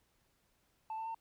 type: tone with pitch steps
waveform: sine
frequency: 880 / 892.3 / 904.7 Hz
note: A5 / A5 / A5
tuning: 0 / +24 / +48 cents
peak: -36 dBFS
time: 0.9-1.146 s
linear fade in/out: 2 ms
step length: 82 ms
effects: tanh soft clip ceiling -36 dBFS + pink hiss -75 dBFS RMS until 1.2 s